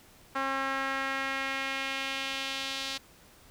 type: tone with band-pass filter sweep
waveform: sawtooth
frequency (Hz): 270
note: C#4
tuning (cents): -45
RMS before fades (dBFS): -33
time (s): 0.35-2.98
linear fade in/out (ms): 10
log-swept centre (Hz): 1300 to 4000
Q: 1.7
effects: pink hiss -57 dBFS RMS until 3.5 s